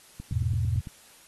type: click train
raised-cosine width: 5 ms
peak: -25 dBFS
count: 7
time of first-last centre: 0.2-0.872 s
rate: 8.93 Hz
type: chord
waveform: sine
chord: E major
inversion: none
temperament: equal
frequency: 82.41 / 103.83 / 123.47 Hz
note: E2 / G#2 / B2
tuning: 0 / 0 / 0 cents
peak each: -28 dBFS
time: 0.32-0.81 s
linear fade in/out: 5 ms
effects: white hiss -54 dBFS RMS until 1.27 s + AAC 32 kbps